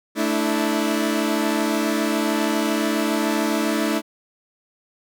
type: chord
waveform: sawtooth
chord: A suspended fourth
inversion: none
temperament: equal with one note detuned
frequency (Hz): 220 / 293.7 / 326.4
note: A3 / D4 / E4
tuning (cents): 0 / 0 / -17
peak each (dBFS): -20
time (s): 0.15-4.02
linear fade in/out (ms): 50
effects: none